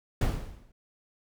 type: noise with exponential decay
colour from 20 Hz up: brown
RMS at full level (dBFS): -21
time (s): 0.21-0.72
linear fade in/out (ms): 5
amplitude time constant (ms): 110
effects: none